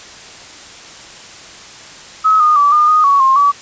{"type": "tone with pitch steps", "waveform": "sine", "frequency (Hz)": [1281, 1226, 1154, 1212, 1239, 1121, 1064, 1144], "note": ["E6", "D#6", "D6", "D#6", "D#6", "C#6", "C6", "D6"], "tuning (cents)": [-50, -26, -31, -46, -8, 19, 29, -46], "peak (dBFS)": -7, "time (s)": [2.24, 3.52], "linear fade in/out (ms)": 20, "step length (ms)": 160, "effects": ["white hiss -35 dBFS RMS until 3.61 s", "resampled to 16000 Hz"]}